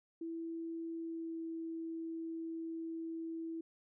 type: tone with pitch glide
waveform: sine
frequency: 330.2 to 327.7 Hz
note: E4 to E4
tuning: +3 to -10 cents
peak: -39 dBFS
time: 0.21-3.61 s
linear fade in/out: 5 ms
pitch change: -13 cents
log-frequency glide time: 0.96-1.42 s
effects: none